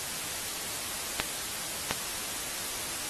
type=clicks; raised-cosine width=0.2 ms; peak=-7 dBFS; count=2; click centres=1.2 / 1.91 s; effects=white hiss -35 dBFS RMS until 3.09 s + AAC 32 kbps